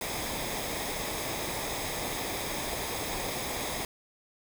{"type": "noise with comb filter", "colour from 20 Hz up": "pink", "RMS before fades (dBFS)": -34, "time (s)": [0.01, 3.85], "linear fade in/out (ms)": 2, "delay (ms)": 0.69, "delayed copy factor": -0.55, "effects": []}